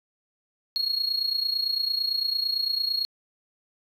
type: tone with amplitude modulation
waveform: triangle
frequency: 4300 Hz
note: C8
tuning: 47 cents sharp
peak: -18 dBFS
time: 0.76-3.05 s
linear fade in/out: 0 ms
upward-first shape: sine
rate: 28.9 Hz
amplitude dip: 80%
effects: tanh soft clip ceiling -18 dBFS